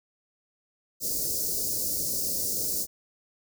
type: band-stop noise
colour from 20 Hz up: white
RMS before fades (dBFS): -29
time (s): 1-2.87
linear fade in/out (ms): 50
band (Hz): 590 to 4700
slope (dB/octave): 48
effects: none